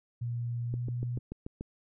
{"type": "tone with pitch glide", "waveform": "sine", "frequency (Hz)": [119.1, 121.46], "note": ["A#2", "B2"], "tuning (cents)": [38, -28], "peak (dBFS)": -31, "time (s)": [0.21, 1.19], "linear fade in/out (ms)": 10, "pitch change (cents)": 34, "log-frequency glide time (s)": [0.69, 0.75]}
{"type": "click train", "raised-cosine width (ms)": 3, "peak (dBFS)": -25, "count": 7, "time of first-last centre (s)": [0.74, 1.61], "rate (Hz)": 6.9}
{"effects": []}